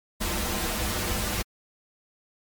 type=noise with comb filter; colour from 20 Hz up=pink; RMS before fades=-28 dBFS; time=0.2-1.43 s; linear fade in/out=20 ms; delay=7.2 ms; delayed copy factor=-0.95; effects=MP3 96 kbps